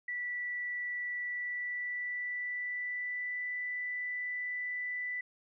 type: tone with pitch glide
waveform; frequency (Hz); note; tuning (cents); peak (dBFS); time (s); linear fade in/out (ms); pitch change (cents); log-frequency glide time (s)
sine; 1960 to 1983.9; B6 to B6; -14 to +7; -34; 0.08-5.21; 5; +21; 1.23-3.49
effects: none